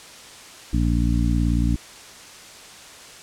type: harmonic tone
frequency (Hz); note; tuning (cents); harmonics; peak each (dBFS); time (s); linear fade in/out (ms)
58.27; A#1; 0; 1 / 2 / 3 / 4 / 5; -20 / -24 / -26 / -26 / -27; 0.73-1.76; 5
effects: white hiss -42 dBFS RMS until 3.22 s + low-pass 8000 Hz 12 dB/octave